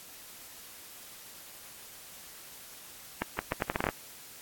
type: accelerating click train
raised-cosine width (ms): 0.5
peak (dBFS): -12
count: 10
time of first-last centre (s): 3.22-3.889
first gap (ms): 170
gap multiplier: 0.77
effects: white hiss -49 dBFS RMS until 4.41 s + AAC 64 kbps